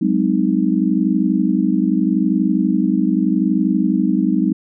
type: chord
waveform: sine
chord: Ab dominant seventh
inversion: third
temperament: just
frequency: 186.89 / 207.7 / 259.6 / 311.5 Hz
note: Gb3 / Ab3 / C4 / Eb4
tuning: +18 / 0 / -13 / +2 cents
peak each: -19 dBFS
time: 0.01-4.53 s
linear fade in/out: 10 ms
effects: none